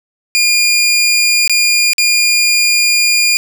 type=tone with dropouts; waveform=20% pulse; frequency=2417 Hz; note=D7; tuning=49 cents sharp; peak=-4 dBFS; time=0.35-3.37 s; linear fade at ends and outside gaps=0 ms; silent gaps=1.477-1.496 / 1.933-1.982 s; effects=none